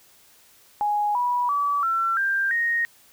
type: tone with pitch steps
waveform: sine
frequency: 830.6 / 976.4 / 1147.8 / 1349.3 / 1586.2 / 1864.6 Hz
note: G#5 / B5 / D6 / E6 / G6 / A#6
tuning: 0 / -20 / -40 / +40 / +20 / 0 cents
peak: -20 dBFS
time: 0.81-2.85 s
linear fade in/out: 0 ms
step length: 340 ms
effects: white hiss -55 dBFS RMS until 3.12 s